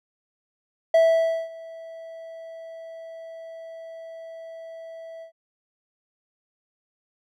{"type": "tone with ADSR envelope", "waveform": "triangle", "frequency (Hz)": 656, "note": "E5", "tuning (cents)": -9, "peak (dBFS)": -11, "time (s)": [0.94, 5.32], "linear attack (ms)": 5, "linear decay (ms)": 540, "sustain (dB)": -24, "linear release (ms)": 100, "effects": []}